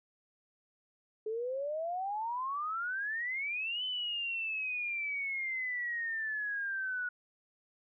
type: exponential two-way sweep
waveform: sine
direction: up then down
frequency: 425.5 to 3046 to 1456 Hz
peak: -33 dBFS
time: 1.26-7.09 s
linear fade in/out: 5 ms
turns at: 3.84 s
effects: none